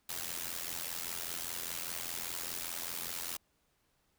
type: noise with amplitude modulation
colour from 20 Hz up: white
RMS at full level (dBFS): -36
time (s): 0.09-3.37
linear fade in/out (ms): 5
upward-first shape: sine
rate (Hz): 85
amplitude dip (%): 85
effects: pink hiss -75 dBFS RMS until 4.18 s